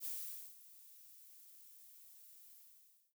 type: noise with ADSR envelope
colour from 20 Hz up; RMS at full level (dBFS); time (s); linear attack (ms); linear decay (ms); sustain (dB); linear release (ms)
violet; -42; 0-3.14; 52; 490; -18; 610
effects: none